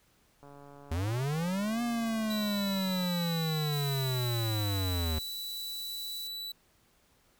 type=click train; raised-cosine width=1 ms; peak=-38 dBFS; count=375; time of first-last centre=0.43-3.064 s; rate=142 Hz
type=linear two-way sweep; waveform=square; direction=up then down; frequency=77.3 to 239.1 to 77.3 Hz; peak=-30 dBFS; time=0.91-5.19 s; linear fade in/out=5 ms; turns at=1.82 s
type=tone; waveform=45% pulse; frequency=3951 Hz; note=B7; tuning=in tune; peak=-37 dBFS; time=2.3-6.52 s; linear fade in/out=5 ms
type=high-pass noise; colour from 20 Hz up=white; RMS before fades=-46 dBFS; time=3.72-6.28 s; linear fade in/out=10 ms; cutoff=6900 Hz; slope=12 dB/octave
effects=pink hiss -67 dBFS RMS until 7.39 s